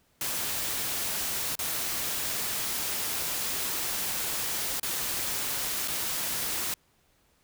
white noise with dropouts, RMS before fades -31 dBFS, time 0.21-6.74 s, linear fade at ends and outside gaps 2 ms, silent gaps 1.554-1.59 / 4.798-4.83 / 5.877-5.881 s, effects pink hiss -67 dBFS RMS until 7.43 s

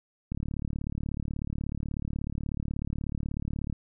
click train, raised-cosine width 5 ms, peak -20 dBFS, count 125, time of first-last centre 0.32-3.727 s, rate 36.4 Hz, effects none

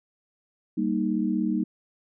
sine chord, Eb major, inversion first, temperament equal, 196 / 233.1 / 311.1 Hz, G3 / Bb3 / Eb4, 0 / 0 / 0 cents, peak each -27 dBFS, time 0.77-1.64 s, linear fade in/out 10 ms, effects none

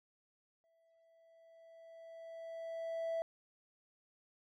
triangle tone with exponential growth, 659.3 Hz, E5, in tune, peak -31 dBFS, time 0.64-3.22 s, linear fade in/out 0 ms, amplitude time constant 560 ms, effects tanh soft clip ceiling -29 dBFS

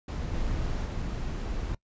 brown noise with level steps, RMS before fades -32 / -30 / -32 dBFS, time 0.08-1.75 s, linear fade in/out 5 ms, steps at 0.33 / 0.85 s, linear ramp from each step 10 ms, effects noise-tail reverb RT60 0.1 s tail -22 dB re dry + resampled to 16000 Hz

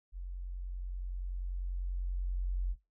sine tone with level ramp, 45.16 Hz, F#1, 41 cents flat, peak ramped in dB -38 to -29 dBFS, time 0.12-2.76 s, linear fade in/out 50 ms, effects noise-tail reverb RT60 0.2 s tail -19 dB re dry

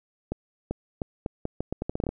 accelerating click train, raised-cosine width 2 ms, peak -15 dBFS, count 14, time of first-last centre 0.32-2.09 s, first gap 390 ms, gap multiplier 0.79, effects none

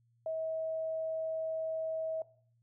sine tone, 642 Hz, E5, 46 cents flat, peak -33 dBFS, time 0.26-2.22 s, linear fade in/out 2 ms, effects noise-tail reverb RT60 0.5 s tail -17 dB re dry + added 117 Hz sine -68 dBFS peak until 2.62 s

